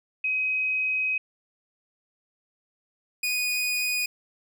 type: tone pair in turn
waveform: sine / sawtooth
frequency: 2528 / 2476 Hz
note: D#7 / D#7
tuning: +27 / -9 cents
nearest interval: unison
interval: 36 cents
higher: first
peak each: -23 / -21 dBFS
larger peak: second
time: 0.24-1.18 / 3.23-4.06 s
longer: first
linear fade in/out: 5 ms
effects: none